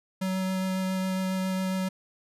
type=tone with vibrato; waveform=square; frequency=188 Hz; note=F#3; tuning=28 cents sharp; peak=-27 dBFS; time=0.21-1.89 s; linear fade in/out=10 ms; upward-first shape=sine; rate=7.3 Hz; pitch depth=9 cents each way; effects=resampled to 32000 Hz